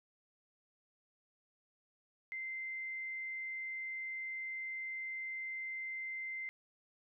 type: tone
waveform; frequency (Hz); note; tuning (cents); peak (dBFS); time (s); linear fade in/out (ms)
sine; 2080; C7; -11; -39; 2.32-6.49; 0
effects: none